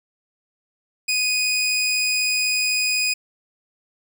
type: tone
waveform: 20% pulse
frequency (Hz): 2489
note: D#7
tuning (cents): 0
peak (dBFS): -14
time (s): 1.08-3.14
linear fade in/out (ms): 10
effects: none